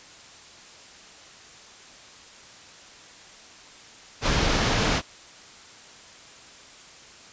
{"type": "low-pass noise", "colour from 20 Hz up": "pink", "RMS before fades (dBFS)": -23, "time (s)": [4.21, 5.02], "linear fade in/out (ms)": 50, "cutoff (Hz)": 6400, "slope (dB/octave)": 24, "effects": ["white hiss -47 dBFS RMS until 7.32 s", "resampled to 16000 Hz"]}